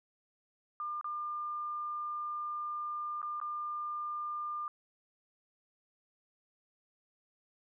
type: tone with dropouts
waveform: sine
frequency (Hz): 1200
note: D6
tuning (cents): +37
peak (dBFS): -35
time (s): 0.8-4.68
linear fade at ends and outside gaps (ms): 1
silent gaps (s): 1.012-1.044 / 3.217-3.228 / 3.401-3.414
effects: none